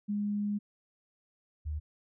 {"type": "tone pair in turn", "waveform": "sine", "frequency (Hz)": [206, 75.86], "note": ["G#3", "D#2"], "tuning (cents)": [-14, -43], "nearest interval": "octave + perfect fourth", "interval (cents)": 1729, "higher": "first", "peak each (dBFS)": [-29, -32], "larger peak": "first", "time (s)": [[0.08, 0.59], [1.65, 1.8]], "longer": "first", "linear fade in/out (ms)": 20, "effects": []}